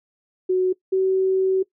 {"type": "tone pair in turn", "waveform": "sine", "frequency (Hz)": [370, 379.1], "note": ["F#4", "F#4"], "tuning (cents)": [0, 42], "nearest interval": "unison", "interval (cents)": 42, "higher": "second", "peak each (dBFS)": -16, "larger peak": "neither", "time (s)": [[0.49, 0.73], [0.92, 1.63]], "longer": "second", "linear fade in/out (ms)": 10, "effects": ["noise-tail reverb RT60 0.1 s tail -20 dB re dry"]}